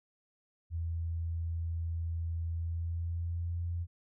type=tone with pitch glide; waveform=sine; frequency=83.2 to 85.89 Hz; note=E2 to F2; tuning=+17 to -28 cents; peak=-32 dBFS; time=0.7-3.87 s; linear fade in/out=50 ms; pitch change=+55 cents; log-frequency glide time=2.54-3.64 s; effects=none